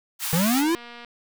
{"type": "high-pass noise", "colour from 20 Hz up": "white", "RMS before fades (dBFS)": -28, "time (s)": [0.19, 0.64], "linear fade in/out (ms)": 50, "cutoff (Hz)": 840, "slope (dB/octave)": 48}
{"type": "linear sweep", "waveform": "square", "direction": "up", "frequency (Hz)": [155.7, 348.6], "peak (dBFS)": -20, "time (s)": [0.33, 0.75], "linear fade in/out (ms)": 0}
{"type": "click train", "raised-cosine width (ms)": 0.3, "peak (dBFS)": -26, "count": 117, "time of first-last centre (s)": [0.56, 1.047], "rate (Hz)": 238}
{"effects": []}